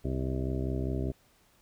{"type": "harmonic tone with a mistuned harmonic", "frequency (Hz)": 65, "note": "C2", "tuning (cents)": -11, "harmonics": [1, 2, 3, 4, 5, 6, 7, 8, 9, 10], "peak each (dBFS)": [-33, -34, -42, -37, -40, -38, -49, -50, -47, -46], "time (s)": [0.04, 1.12], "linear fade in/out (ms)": 10, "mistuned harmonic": 9, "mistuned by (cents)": 36, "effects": ["pink hiss -65 dBFS RMS until 1.61 s"]}